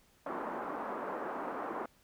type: band-pass noise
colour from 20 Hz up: white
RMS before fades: -39 dBFS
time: 0.26-1.86 s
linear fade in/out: 5 ms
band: 230 to 1200 Hz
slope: 24 dB/octave
effects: pink hiss -67 dBFS RMS until 2.03 s